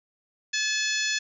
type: harmonic tone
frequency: 860 Hz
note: A5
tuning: 40 cents flat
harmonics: 2 / 3 / 4 / 5 / 6 / 7 / 8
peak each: -29 / -31 / -32 / -33 / -34 / -34 / -35 dBFS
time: 0.53-1.19 s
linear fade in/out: 10 ms
effects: none